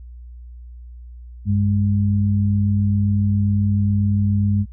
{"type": "tone pair together", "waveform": "sine", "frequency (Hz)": [97.85, 205.2], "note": ["G2", "G#3"], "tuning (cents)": [-3, -21], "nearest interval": "octave + minor second", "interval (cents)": 1282, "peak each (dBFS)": [-16, -20], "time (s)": [1.45, 4.66], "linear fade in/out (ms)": 50, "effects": ["added 60 Hz sine -35 dBFS peak until 4.72 s"]}